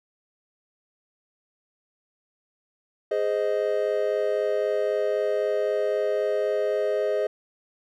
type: chord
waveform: triangle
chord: Ab major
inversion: none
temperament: just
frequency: 415.3 / 519.1 / 623 Hz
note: Ab4 / C5 / Eb5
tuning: 0 / -14 / +2 cents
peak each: -24 / -26 / -24 dBFS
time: 3.11-7.27 s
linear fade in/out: 5 ms
effects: none